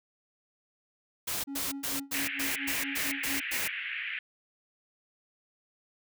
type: noise bursts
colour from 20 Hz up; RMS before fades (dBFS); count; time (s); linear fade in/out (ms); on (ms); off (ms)
white; -33; 9; 1.27-3.68; 10; 170; 110
type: tone with tremolo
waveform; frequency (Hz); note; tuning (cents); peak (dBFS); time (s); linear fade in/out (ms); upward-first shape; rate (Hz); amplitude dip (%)
triangle; 277.2; C#4; 0; -33; 1.47-3.41; 10; sine; 4.4; 90
type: band-pass noise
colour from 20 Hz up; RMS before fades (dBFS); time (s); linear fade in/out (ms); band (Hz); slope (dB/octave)
pink; -36; 2.14-4.19; 2; 1700 to 2800; 48
effects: none